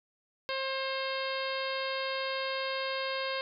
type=harmonic tone with a mistuned harmonic; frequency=533 Hz; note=C5; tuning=32 cents sharp; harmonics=1 / 2 / 3 / 4 / 5 / 6 / 7 / 8 / 9; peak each=-35 / -38 / -40 / -41 / -42 / -43 / -43 / -44 / -45 dBFS; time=0.49-3.41 s; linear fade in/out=0 ms; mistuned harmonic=6; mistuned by=-17 cents; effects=none